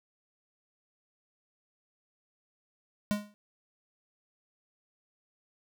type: tone with exponential decay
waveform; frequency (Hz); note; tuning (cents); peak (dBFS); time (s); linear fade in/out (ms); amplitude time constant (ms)
square; 207.4; G#3; -2; -24; 3.11-3.34; 0; 49
effects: none